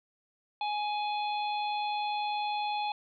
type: harmonic tone with a mistuned harmonic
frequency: 835 Hz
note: G#5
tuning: 9 cents sharp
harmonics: 1 / 3 / 4 / 5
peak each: -30 / -40 / -42 / -44 dBFS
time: 0.61-2.92 s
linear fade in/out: 2 ms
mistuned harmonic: 4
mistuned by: +45 cents
effects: none